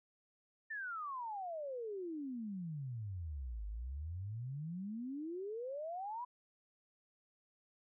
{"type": "exponential two-way sweep", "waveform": "sine", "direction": "down then up", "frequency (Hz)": [1810, 50, 1005], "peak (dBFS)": -40, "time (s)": [0.7, 6.25], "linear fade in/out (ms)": 10, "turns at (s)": 3.66, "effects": []}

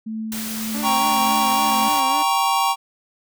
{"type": "tone with tremolo", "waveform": "sine", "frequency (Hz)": 220, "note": "A3", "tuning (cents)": 0, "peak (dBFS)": -24, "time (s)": [0.06, 1.89], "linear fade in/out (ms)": 10, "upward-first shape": "triangle", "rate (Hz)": 1.8, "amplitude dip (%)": 45}
{"type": "noise", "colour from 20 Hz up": "white", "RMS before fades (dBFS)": -30, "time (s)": [0.32, 2], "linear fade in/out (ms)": 0}
{"type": "tone with vibrato", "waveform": "sawtooth", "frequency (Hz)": 278.8, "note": "C#4", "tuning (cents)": 10, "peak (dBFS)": -25, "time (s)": [0.74, 2.23], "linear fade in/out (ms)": 10, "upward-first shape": "sine", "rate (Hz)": 3.6, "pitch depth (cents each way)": 110}
{"type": "chord", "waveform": "square", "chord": "G diminished", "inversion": "none", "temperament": "equal", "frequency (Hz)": [784, 932.3, 1108.7], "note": ["G5", "Bb5", "Db6"], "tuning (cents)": [0, 0, 0], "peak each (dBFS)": -22, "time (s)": [0.82, 2.76], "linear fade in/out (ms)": 50}
{"effects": []}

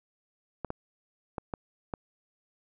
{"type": "clicks", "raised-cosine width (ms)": 1, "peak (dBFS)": -19, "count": 5, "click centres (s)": [0.647, 0.704, 1.382, 1.538, 1.938], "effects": []}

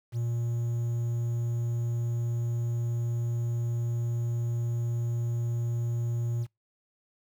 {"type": "tone with quantisation", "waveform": "triangle", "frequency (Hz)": 118.1, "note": "A#2", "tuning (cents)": 23, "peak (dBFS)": -25, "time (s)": [0.12, 6.47], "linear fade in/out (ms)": 50, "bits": 9, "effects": ["noise-tail reverb RT60 0.2 s tail -26 dB re dry"]}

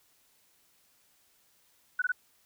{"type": "tone bursts", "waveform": "sine", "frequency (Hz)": 1484, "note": "F#6", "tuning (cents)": 5, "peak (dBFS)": -25, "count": 3, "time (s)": [1.99, 2.12], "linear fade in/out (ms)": 5, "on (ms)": 30, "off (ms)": 20, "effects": ["white hiss -67 dBFS RMS until 2.45 s"]}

